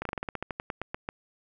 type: slowing click train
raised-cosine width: 0.5 ms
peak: -17 dBFS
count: 15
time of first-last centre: 0.02-1.089 s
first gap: 33 ms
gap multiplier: 1.12
effects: none